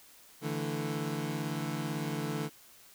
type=chord; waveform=25% pulse; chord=D suspended second; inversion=none; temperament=equal; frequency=146.83 / 164.81 / 220 Hz; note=D3 / E3 / A3; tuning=0 / 0 / 0 cents; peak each=-32 / -34 / -35 dBFS; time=0.41-2.5 s; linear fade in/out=50 ms; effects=white hiss -57 dBFS RMS until 2.94 s